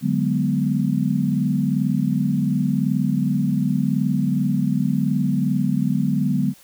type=chord; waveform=sine; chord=G# half-diminished seventh; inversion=second; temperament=equal; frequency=146.83 / 185 / 207.7 / 246.9 Hz; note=D3 / F#3 / G#3 / B3; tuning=0 / 0 / 0 / 0 cents; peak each=-23 dBFS; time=0.01-6.54 s; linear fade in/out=50 ms; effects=white hiss -50 dBFS RMS until 6.63 s